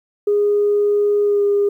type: tone with pitch glide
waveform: sine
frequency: 411.7 to 405.8 Hz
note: G#4 to G#4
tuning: -15 to -40 cents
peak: -12 dBFS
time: 0.27-1.69 s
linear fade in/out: 5 ms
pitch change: -25 cents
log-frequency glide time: 1.23-1.43 s
effects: tanh soft clip ceiling -8 dBFS + 9-bit